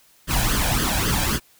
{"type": "noise with flanger", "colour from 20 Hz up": "pink", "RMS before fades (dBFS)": -21, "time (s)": [0.27, 1.4], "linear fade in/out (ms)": 50, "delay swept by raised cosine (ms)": [0.62, 1.28], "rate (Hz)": 3.7, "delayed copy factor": 0.7, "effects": ["white hiss -56 dBFS RMS until 1.59 s"]}